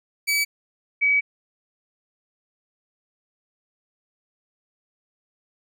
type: tone pair in turn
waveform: sawtooth / sine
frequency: 2288 / 2275 Hz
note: D7 / C#7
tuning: -46 / +44 cents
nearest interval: unison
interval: 10 cents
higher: first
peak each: -16 dBFS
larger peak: neither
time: 0.27-0.45 / 1.01-1.21 s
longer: second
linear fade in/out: 20 ms
effects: none